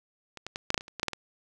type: clicks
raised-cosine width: 0.2 ms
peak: -24 / -19 / -16 / -9 / -7 / -10 / -25 / -28 / -19 / -8 / -11 / -19 dBFS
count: 12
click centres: 0.373 / 0.466 / 0.559 / 0.704 / 0.744 / 0.778 / 0.809 / 0.881 / 0.997 / 1.031 / 1.083 / 1.133 s
effects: none